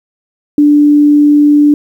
sine tone, 293.7 Hz, D4, in tune, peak -3 dBFS, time 0.58-1.74 s, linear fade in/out 2 ms, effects 7-bit

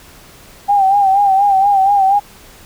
sine tone with vibrato, 790 Hz, G5, 13 cents sharp, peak -8 dBFS, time 0.68-2.2 s, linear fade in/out 20 ms, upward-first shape sine, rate 4.2 Hz, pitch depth 63 cents each way, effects pink hiss -41 dBFS RMS until 2.65 s

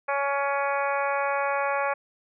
harmonic tone with a mistuned harmonic, 280 Hz, C#4, 18 cents sharp, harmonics 2 / 3 / 4 / 5 / 6 / 7 / 8 / 9, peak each -28 / -29 / -30 / -33 / -34 / -41 / -36 / -39 dBFS, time 0.08-1.94 s, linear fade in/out 10 ms, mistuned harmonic 9, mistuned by -31 cents, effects none

